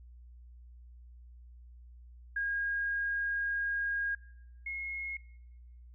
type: tone pair in turn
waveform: sine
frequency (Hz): 1629 / 2163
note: G#6 / C#7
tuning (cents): -34 / -43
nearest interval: perfect fourth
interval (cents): 491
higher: second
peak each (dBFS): -30 / -35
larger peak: first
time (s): 2.36-4.15 / 4.66-5.17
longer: first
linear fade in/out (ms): 5
effects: noise-tail reverb RT60 1.0 s tail -22 dB re dry + added 60 Hz sine -50 dBFS peak until 5.94 s